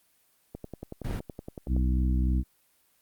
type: click train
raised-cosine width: 2 ms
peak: -24 dBFS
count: 14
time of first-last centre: 0.55-1.765 s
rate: 10.7 Hz
type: noise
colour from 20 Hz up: brown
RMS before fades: -32 dBFS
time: 1.04-1.2 s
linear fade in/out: 10 ms
type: harmonic tone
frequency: 63.3 Hz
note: B1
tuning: 43 cents sharp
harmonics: 1 / 2 / 3 / 4 / 5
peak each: -23 / -34 / -33 / -36 / -38 dBFS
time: 1.67-2.44 s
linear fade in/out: 50 ms
effects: white hiss -67 dBFS RMS until 3.01 s + Opus 32 kbps